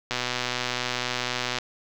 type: click train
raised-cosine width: 0.2 ms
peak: -9 dBFS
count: 184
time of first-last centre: 0.11-1.586 s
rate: 124 Hz
effects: low-pass 7000 Hz 12 dB/octave + 7-bit